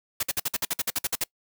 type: noise bursts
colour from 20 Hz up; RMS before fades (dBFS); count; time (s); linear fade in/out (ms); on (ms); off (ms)
white; -26; 13; 0.2-1.239; 5; 31; 53
effects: noise-tail reverb RT60 0.1 s tail -25 dB re dry